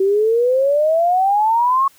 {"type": "exponential sweep", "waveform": "sine", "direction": "up", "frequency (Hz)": [378.9, 1108.7], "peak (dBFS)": -12, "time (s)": [0, 1.88], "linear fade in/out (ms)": 5, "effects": ["white hiss -51 dBFS RMS until 1.98 s"]}